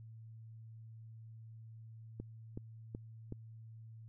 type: click train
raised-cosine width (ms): 3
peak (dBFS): -30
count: 4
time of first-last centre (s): 2.2-3.324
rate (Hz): 2.67
effects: added 112 Hz sine -50 dBFS peak until 4.08 s